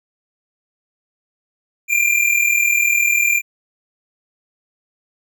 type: tone pair together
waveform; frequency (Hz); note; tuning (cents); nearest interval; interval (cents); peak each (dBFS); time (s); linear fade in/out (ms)
square; 2369 / 2409; D7 / D7; +14 / +43; unison; 29; -17; 1.88-3.42; 50
effects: none